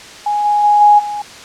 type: tone with level steps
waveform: sine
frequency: 830.6 Hz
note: G#5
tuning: in tune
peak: -13 / -10 / -7 / -4 / -19 dBFS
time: 0.26-1.22 s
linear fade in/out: 5 ms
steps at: 0.44 / 0.63 / 0.8 / 0.98 s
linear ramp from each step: 20 ms
effects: white hiss -34 dBFS RMS until 1.44 s + low-pass 6000 Hz 12 dB/octave